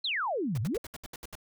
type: exponential two-way sweep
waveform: sine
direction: down then up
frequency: 4295 to 97.7 to 534 Hz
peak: -28 dBFS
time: 0.04-0.78 s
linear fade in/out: 5 ms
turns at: 0.61 s
type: noise bursts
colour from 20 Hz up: pink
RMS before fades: -42 dBFS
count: 9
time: 0.55-1.353 s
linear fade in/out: 2 ms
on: 27 ms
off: 70 ms
effects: none